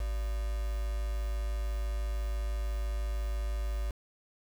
sine tone with quantisation, 53 Hz, G#1, 36 cents sharp, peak -30 dBFS, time 0-3.91 s, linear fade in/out 5 ms, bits 7, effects none

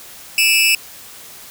sawtooth tone with amplitude modulation, 2617 Hz, E7, 13 cents flat, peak -4 dBFS, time 0.38-0.75 s, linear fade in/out 2 ms, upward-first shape sine, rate 246 Hz, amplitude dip 90%, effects white hiss -38 dBFS RMS until 1.5 s

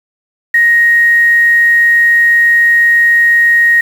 sine tone with quantisation, 1874 Hz, A#6, 9 cents sharp, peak -5 dBFS, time 0.54-3.81 s, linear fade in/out 5 ms, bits 5, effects none

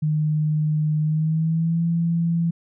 sine tone with pitch glide, 153.1 to 167.92 Hz, D#3 to E3, -28 to +32 cents, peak -18 dBFS, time 0.02-2.51 s, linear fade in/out 10 ms, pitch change +160 cents, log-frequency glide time 1.01-1.83 s, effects none

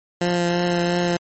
15% pulse tone with vibrato, 174.61 Hz, F3, in tune, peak -12 dBFS, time 0.21-1.17 s, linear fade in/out 5 ms, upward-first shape triangle, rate 2.9 Hz, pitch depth 16 cents each way, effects MP3 32 kbps

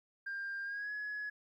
sine tone with pitch glide, 1597 to 1688.1 Hz, G6 to G#6, +32 to +28 cents, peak -36 dBFS, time 0.26-1.3 s, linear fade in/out 10 ms, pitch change +96 cents, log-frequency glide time 0.63-0.92 s, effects tanh soft clip ceiling -35 dBFS + 13-bit

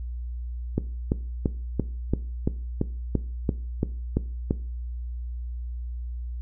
click train, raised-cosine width 3 ms, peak -9 dBFS, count 12, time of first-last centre 0.78-4.509 s, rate 2.95 Hz, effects noise-tail reverb RT60 0.4 s tail -18 dB re dry + added 60 Hz sine -30 dBFS peak until 6.41 s

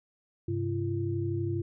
sine tone cluster, 100.7 / 132.9 / 341.4 Hz, G2 / C3 / F4, +47 / +27 / -39 cents, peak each -31 / -35 / -32 dBFS, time 0.48-1.62 s, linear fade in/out 5 ms, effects none

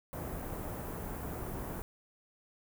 pink band-stop noise, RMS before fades -40 dBFS, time 0.13-1.82 s, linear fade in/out 0 ms, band 1100 to 16000 Hz, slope 12 dB/octave, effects none

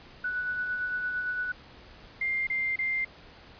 sine tone with tremolo, 1480 Hz, F#6, in tune, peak -27 dBFS, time 0.24-1.52 s, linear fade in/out 5 ms, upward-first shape sine, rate 8.8 Hz, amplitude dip 35%
sine tone bursts, 2100 Hz, C7, 6 cents sharp, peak -26 dBFS, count 3, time 2.21-3.048 s, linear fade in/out 5 ms, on 260 ms, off 29 ms
effects pink hiss -51 dBFS RMS until 3.59 s + resampled to 11025 Hz

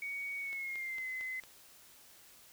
sine tone with pitch glide, 2240 to 2042 Hz, C#7 to C7, +18 to -43 cents, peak -37 dBFS, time 0.02-1.4 s, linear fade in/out 2 ms, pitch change -161 cents, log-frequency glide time 0.39-1.07 s
click train, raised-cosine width 0.2 ms, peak -33 dBFS, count 5, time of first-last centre 0.53-1.437 s, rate 4.41 Hz
effects white hiss -59 dBFS RMS until 2.52 s

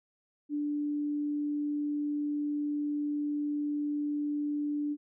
sine tone, 293.7 Hz, D4, in tune, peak -29 dBFS, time 0.49-4.97 s, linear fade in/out 50 ms, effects none

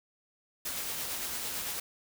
white noise with tremolo, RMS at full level -35 dBFS, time 0.65-1.8 s, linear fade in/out 5 ms, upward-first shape sine, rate 8.9 Hz, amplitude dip 25%, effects none

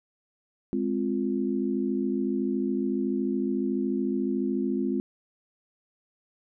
sine chord, F minor, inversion first, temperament equal, 207.7 / 261.6 / 349.2 Hz, Ab3 / C4 / F4, 0 / 0 / 0 cents, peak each -29 / -28 / -30 dBFS, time 0.73-5 s, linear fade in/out 0 ms, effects none

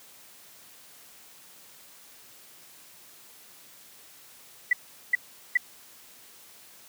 sine tone bursts, 1975.5 Hz, B6, in tune, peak -17 dBFS, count 3, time 4.71-5.573 s, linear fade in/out 5 ms, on 21 ms, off 400 ms, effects white hiss -52 dBFS RMS until 6.88 s + high-pass 100 Hz 12 dB/octave

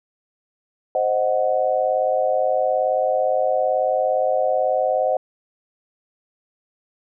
sine chord, C diminished, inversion none, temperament equal, 523.3 / 622.3 / 740 Hz, C5 / Eb5 / Gb5, 0 / 0 / 0 cents, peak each -21 / -21 / -22 dBFS, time 0.95-5.17 s, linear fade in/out 2 ms, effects none

